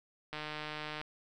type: click train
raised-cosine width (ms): 0.3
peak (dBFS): -24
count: 105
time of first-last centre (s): 0.33-1.014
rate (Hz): 152
effects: none